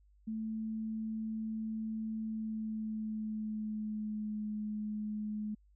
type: tone with pitch glide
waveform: sine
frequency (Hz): 220 to 212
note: A3 to G#3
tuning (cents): 0 to +36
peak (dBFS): -35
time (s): 0.27-5.55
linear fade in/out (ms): 10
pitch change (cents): -64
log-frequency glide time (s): 2.22-4.46
effects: added 50 Hz sine -62 dBFS peak until 5.75 s